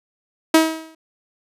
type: tone with exponential decay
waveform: sawtooth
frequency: 320.2 Hz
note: D#4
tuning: 50 cents sharp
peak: -4 dBFS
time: 0.54-0.95 s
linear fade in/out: 5 ms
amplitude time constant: 88 ms
effects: resampled to 32000 Hz